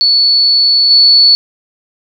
sine tone with level steps, 4435 Hz, C#8, in tune, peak -6 / -3 dBFS, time 0.01-1.35 s, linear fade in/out 0 ms, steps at 0.9 s, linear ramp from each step 10 ms, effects none

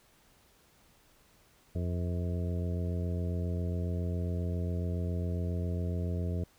harmonic tone with a mistuned harmonic, 87.31 Hz, F2, in tune, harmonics 1 / 2 / 3 / 4 / 5 / 6 / 7, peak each -31 / -37 / -44 / -45 / -44 / -49 / -47 dBFS, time 1.75-6.44 s, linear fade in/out 5 ms, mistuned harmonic 7, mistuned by +73 cents, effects pink hiss -64 dBFS RMS until 6.58 s

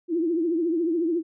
sine tone with vibrato, 333.8 Hz, E4, 22 cents sharp, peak -21 dBFS, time 0.08-1.23 s, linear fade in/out 50 ms, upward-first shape triangle, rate 14 Hz, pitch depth 130 cents each way, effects none

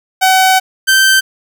sawtooth tone pair in turn, 755 / 1554.2 Hz, F#5 / G6, +35 / -15 cents, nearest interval octave, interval 1250 cents, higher second, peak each -3 dBFS, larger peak neither, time 0.21-0.6 / 0.87-1.21 s, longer first, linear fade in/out 20 ms, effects none

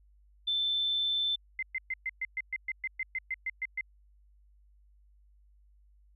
sine tone, 3536 Hz, A7, 8 cents sharp, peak -27 dBFS, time 0.47-1.36 s, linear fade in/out 10 ms
sine tone bursts, 2074 Hz, C7, 16 cents flat, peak -30 dBFS, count 15, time 1.59-3.81 s, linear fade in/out 2 ms, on 36 ms, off 120 ms
effects added 50 Hz sine -59 dBFS peak until 6.15 s

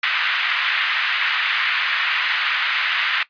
pink band-pass noise, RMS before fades -21 dBFS, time 0.03-3.23 s, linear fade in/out 2 ms, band 1400 to 3200 Hz, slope 24 dB/octave, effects noise-tail reverb RT60 0.1 s tail -17 dB re dry + resampled to 11025 Hz

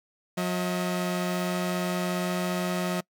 sawtooth tone pair together, 179.9 / 637 Hz, F#3 / D#5, -48 / +41 cents, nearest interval octave + minor seventh, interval 2189 cents, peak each -23 / -29 dBFS, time 0.37-3.01 s, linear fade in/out 10 ms, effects noise-tail reverb RT60 0.1 s tail -25 dB re dry

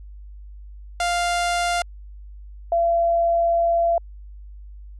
sawtooth / sine tone pair in turn, 698.5 / 679 Hz, F5 / F5, 0 / -49 cents, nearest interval unison, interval 49 cents, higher first, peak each -16 dBFS, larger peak neither, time 1-1.82 / 2.72-3.98 s, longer second, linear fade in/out 2 ms, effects added 50 Hz sine -37 dBFS peak until 4.99 s + resampled to 24000 Hz

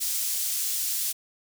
pink high-pass noise, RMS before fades -28 dBFS, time 0-1.13 s, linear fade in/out 20 ms, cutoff 6500 Hz, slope 12 dB/octave, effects none

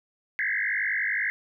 sine tone with frequency modulation, 1864.7 Hz, A#6, in tune, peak -24 dBFS, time 0.39-1.3 s, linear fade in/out 0 ms, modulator 51 Hz, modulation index 5.2, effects none

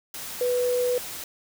sine tone in noise, 493.9 Hz, B4, in tune, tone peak -21 dBFS, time 0.41-0.98 s, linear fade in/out 2 ms, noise white, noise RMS -36 dBFS, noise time 0.14-1.24 s, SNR +12 dB, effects none

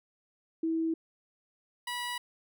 sine / 15% pulse tone pair in turn, 325.2 / 974.5 Hz, E4 / B5, -23 / -23 cents, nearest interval octave + perfect fifth, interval 1900 cents, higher second, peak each -27 dBFS, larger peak neither, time 0.63-0.94 / 1.87-2.18 s, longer neither, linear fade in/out 5 ms, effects none

